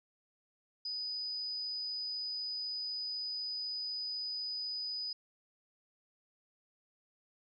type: tone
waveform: sine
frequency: 4978 Hz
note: D#8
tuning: in tune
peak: -36 dBFS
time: 0.85-5.13 s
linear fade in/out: 5 ms
effects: none